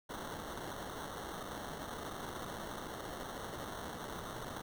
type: noise with sample-and-hold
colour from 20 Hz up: white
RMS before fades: -44 dBFS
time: 0.09-4.62 s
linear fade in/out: 10 ms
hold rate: 2450 Hz
effects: none